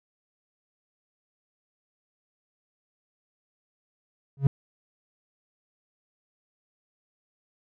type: tone with exponential growth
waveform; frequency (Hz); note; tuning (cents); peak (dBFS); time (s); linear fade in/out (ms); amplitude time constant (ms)
triangle; 137.8; C#3; -10; -10; 4.37-4.47; 2; 20
effects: none